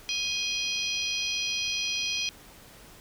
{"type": "harmonic tone with a mistuned harmonic", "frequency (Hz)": 830.6, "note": "G#5", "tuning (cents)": 0, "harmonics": [3, 4, 5, 6, 7], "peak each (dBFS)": [-32, -32, -36, -36, -36], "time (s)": [0.09, 2.29], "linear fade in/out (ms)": 0, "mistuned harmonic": 4, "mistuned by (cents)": -50, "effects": ["pink hiss -51 dBFS RMS until 3 s"]}